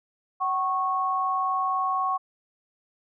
sine tone pair together, 756.1 / 1100 Hz, F#5 / C#6, +37 / -14 cents, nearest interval tritone, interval 649 cents, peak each -28 / -24 dBFS, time 0.4-2.18 s, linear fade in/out 20 ms, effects none

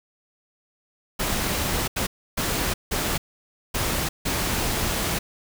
pink noise bursts at uneven times, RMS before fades -25 dBFS, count 6, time 1.19-1.88 / 1.96-2.07 / 2.37-2.74 / 2.91-3.18 / 3.74-4.09 / 4.25-5.19 s, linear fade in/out 10 ms, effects none

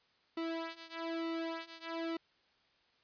sawtooth tone with flanger, 329.6 Hz, E4, in tune, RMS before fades -40 dBFS, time 0.37-2.17 s, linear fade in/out 5 ms, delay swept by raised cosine 1.8 to 3.1 ms, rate 1.1 Hz, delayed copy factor -0.9, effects white hiss -71 dBFS RMS until 3.03 s + resampled to 11025 Hz

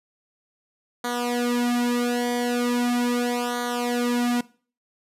sawtooth tone with flanger, 242.5 Hz, B3, 31 cents flat, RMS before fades -24 dBFS, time 1.04-4.41 s, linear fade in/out 5 ms, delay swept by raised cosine 0.38 to 3.38 ms, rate 0.39 Hz, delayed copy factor -0.95, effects noise-tail reverb RT60 0.4 s tail -20 dB re dry + resampled to 32000 Hz

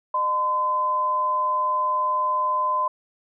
sine tone pair together, 607.7 / 1022 Hz, D#5 / C6, -41 / -41 cents, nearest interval major sixth, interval 900 cents, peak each -31 / -20 dBFS, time 0.14-2.88 s, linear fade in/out 5 ms, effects none

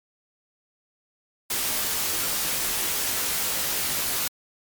white noise with comb filter, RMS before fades -26 dBFS, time 1.5-4.28 s, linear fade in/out 5 ms, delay 17 ms, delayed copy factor -0.55, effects MP3 96 kbps

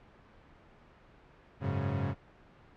35% pulse chord, F# suspended second, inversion none, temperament equal with one note detuned, 92.5 / 103.83 / 138.03 Hz, F#2 / G#2 / C#3, 0 / 0 / -7 cents, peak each -34 / -33 / -32 dBFS, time 1.6-2.15 s, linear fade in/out 50 ms, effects pink hiss -58 dBFS RMS until 2.76 s + low-pass 2000 Hz 12 dB/octave

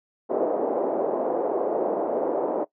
pink band-pass noise, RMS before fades -25 dBFS, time 0.29-2.65 s, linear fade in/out 20 ms, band 360 to 690 Hz, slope 24 dB/octave, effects noise-tail reverb RT60 0.1 s tail -19 dB re dry

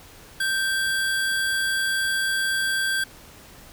square tone pair together, 1567 / 3339 Hz, G6 / G#7, -1 / +9 cents, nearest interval octave + minor second, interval 1310 cents, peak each -23 / -31 dBFS, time 0.4-3.04 s, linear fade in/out 5 ms, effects pink hiss -47 dBFS RMS until 3.72 s

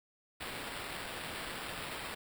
white noise with sample-and-hold, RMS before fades -42 dBFS, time 0.4-2.15 s, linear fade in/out 10 ms, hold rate 6300 Hz, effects none

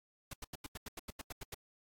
pink noise bursts, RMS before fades -44 dBFS, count 12, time 0.31-1.545 s, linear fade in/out 5 ms, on 25 ms, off 85 ms, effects AAC 64 kbps

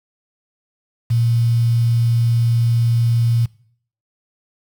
sine tone with quantisation, 117.2 Hz, A#2, 10 cents sharp, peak -13 dBFS, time 1.1-3.46 s, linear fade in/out 10 ms, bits 6, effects noise-tail reverb RT60 0.6 s tail -22 dB re dry

